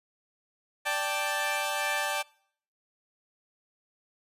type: chord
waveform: 15% pulse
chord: D suspended fourth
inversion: none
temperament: equal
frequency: 587.3 / 784 / 880 Hz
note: D5 / G5 / A5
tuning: 0 / 0 / 0 cents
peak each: -26 dBFS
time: 0.85-2.23 s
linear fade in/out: 20 ms
effects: noise-tail reverb RT60 0.6 s tail -24 dB re dry + resampled to 32000 Hz